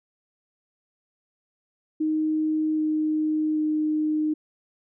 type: tone with pitch steps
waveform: sine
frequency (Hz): 311.1 / 309.1 / 307.2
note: D#4 / D#4 / D#4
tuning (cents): 0 / -11 / -22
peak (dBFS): -21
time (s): 2-4.34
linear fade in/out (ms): 10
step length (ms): 780
effects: none